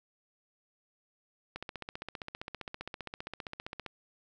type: click train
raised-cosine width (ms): 0.3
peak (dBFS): -23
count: 36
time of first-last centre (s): 1.56-3.863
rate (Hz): 15.2
effects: none